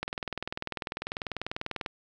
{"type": "click train", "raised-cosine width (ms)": 0.3, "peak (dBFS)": -16, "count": 38, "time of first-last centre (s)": [0.03, 1.862], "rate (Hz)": 20.2, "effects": []}